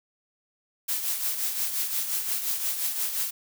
blue noise with tremolo, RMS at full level -26 dBFS, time 0.88-3.31 s, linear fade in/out 10 ms, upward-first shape triangle, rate 5.7 Hz, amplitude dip 60%, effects none

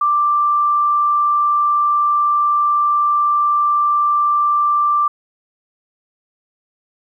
sine tone, 1178 Hz, D6, 5 cents sharp, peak -12 dBFS, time 0.01-5.08 s, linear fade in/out 5 ms, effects 9-bit

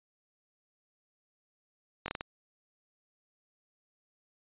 slowing click train, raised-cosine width 0.3 ms, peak -18 dBFS, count 5, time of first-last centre 2.06-2.209 s, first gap 21 ms, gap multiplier 1.4, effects resampled to 8000 Hz

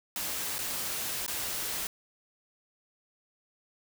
white noise with dropouts, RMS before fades -34 dBFS, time 0.16-1.87 s, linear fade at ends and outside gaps 1 ms, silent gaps 0.583-0.589 / 1.264-1.279 s, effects none

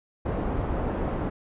pink low-pass noise, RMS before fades -28 dBFS, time 0.25-1.3 s, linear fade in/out 10 ms, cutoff 860 Hz, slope 12 dB/octave, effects resampled to 8000 Hz

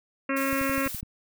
harmonic tone, 272 Hz, C#4, 33 cents flat, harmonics 1 / 2 / 4 / 5 / 6 / 7 / 8 / 9 / 10, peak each -28 / -31 / -34 / -35 / -36 / -36 / -37 / -38 / -38 dBFS, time 0.29-0.88 s, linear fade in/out 5 ms
blue noise with tremolo, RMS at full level -35 dBFS, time 0.36-1.01 s, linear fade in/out 10 ms, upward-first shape triangle, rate 19 Hz, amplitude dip 25%
click train, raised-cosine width 5 ms, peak -26 dBFS, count 7, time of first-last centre 0.53-1.03 s, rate 12 Hz
effects none

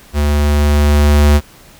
square tone with level ramp, 73.42 Hz, D2, in tune, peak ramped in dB -12 to -6 dBFS, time 0.13-1.41 s, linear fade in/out 50 ms, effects pink hiss -42 dBFS RMS until 1.79 s

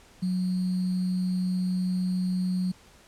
sine tone with sample-and-hold, 183.3 Hz, F#3, 16 cents flat, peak -24 dBFS, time 0.22-2.72 s, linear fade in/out 10 ms, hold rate 4410 Hz, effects pink hiss -55 dBFS RMS until 3.07 s + low-pass 10000 Hz 12 dB/octave

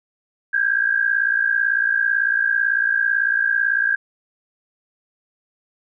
sine tone pair together, 1579 / 1637 Hz, G6 / G#6, +12 / -25 cents, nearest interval minor second, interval 63 cents, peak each -19 dBFS, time 0.53-3.96 s, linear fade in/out 10 ms, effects none

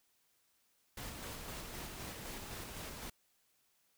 pink noise with tremolo, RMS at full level -45 dBFS, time 0.97-3.1 s, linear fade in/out 5 ms, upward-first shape square, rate 3.9 Hz, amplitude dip 25%, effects white hiss -75 dBFS RMS until 3.97 s

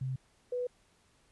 sine tone pair in turn, 130.81 / 493.9 Hz, C3 / B4, 0 / 0 cents, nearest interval octave + major seventh, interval 2300 cents, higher second, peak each -32 / -31 dBFS, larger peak second, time 0.01-0.16 / 0.52-0.67 s, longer neither, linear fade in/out 5 ms, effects pink hiss -68 dBFS RMS until 1.31 s + resampled to 24000 Hz

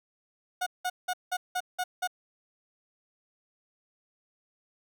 30% pulse tone bursts, 728 Hz, F#5, 28 cents flat, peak -25 dBFS, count 7, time 0.61-2.075 s, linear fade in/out 10 ms, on 55 ms, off 180 ms, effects none

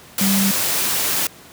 sine tone in noise, 195.7 Hz, G3, 3 cents flat, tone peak -16 dBFS, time 0.21-0.51 s, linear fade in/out 2 ms, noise white, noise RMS -20 dBFS, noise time 0.18-1.27 s, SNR +1 dB, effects pink hiss -43 dBFS RMS until 1.52 s + high-pass 100 Hz 12 dB/octave

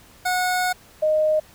25% pulse / sine tone pair in turn, 730 / 618.1 Hz, F#5 / D#5, -24 / -12 cents, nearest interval minor third, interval 288 cents, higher first, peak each -16 dBFS, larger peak neither, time 0.25-0.73 / 1.02-1.4 s, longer first, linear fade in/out 10 ms, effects pink hiss -50 dBFS RMS until 1.54 s

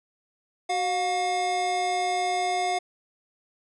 square tone pair together, 372.8 / 716 Hz, F#4 / F5, +13 / +43 cents, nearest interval major seventh, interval 1130 cents, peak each -33 / -25 dBFS, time 0.69-2.79 s, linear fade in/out 10 ms, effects resampled to 22050 Hz

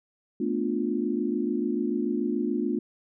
sine chord, B half-diminished seventh, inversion third, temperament equal with one note detuned, 220 / 246.9 / 293.7 / 353.3 Hz, A3 / B3 / D4 / F4, 0 / 0 / 0 / +20 cents, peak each -30 dBFS, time 0.4-2.79 s, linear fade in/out 5 ms, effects none

